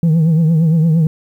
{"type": "tone with vibrato", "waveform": "sine", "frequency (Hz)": 161.7, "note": "E3", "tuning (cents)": -33, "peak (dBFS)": -6, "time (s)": [0.03, 1.07], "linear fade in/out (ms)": 2, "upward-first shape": "triangle", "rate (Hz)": 8.7, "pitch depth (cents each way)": 100, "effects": ["tanh soft clip ceiling -8 dBFS", "8-bit"]}